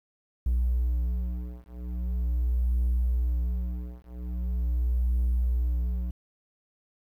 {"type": "beating tone pair", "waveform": "triangle", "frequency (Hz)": [60.5, 60.92], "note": ["B1", "B1"], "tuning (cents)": [-35, -23], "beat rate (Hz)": 0.42, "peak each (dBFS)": -25, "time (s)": [0.46, 6.11], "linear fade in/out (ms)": 5, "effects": ["tanh soft clip ceiling -16 dBFS", "10-bit"]}